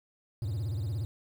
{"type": "tone with vibrato", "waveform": "triangle", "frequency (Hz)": 103.83, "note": "G#2", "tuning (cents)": 0, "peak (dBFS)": -28, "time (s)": [0.42, 1.05], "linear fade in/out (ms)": 0, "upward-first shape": "sine", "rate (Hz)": 17, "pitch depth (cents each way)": 280, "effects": ["9-bit"]}